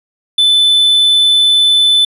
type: tone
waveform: triangle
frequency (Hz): 3511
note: A7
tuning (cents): -4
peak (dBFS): -5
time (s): 0.38-2.05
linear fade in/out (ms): 5
effects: resampled to 32000 Hz